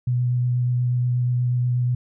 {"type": "tone with vibrato", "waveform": "sine", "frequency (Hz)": 123.47, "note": "B2", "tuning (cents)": 0, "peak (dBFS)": -18, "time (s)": [0.07, 1.95], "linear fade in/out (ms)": 5, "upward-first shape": "triangle", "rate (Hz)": 8.3, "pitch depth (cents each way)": 15, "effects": []}